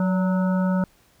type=harmonic tone with a mistuned harmonic; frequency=184.1 Hz; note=F#3; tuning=8 cents flat; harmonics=1 / 3 / 5 / 7 / 8; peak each=-19 / -29 / -33 / -36 / -37 dBFS; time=0-0.84 s; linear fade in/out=2 ms; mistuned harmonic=3; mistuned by=+54 cents; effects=pink hiss -59 dBFS RMS until 1.2 s